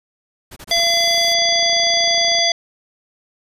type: noise bursts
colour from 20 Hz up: pink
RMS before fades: -36 dBFS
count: 4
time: 0.51-0.807 s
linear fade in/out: 10 ms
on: 54 ms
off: 27 ms
type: noise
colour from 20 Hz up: blue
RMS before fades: -33 dBFS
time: 0.69-1.34 s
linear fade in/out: 10 ms
type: harmonic tone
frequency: 680 Hz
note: F5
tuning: 46 cents flat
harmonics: 1 / 3 / 5 / 7 / 9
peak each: -20 / -22 / -18 / -18 / -24 dBFS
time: 0.71-2.52 s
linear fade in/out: 2 ms
type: click train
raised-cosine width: 1 ms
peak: -23 dBFS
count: 47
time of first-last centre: 0.8-2.386 s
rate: 29 Hz
effects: resampled to 32000 Hz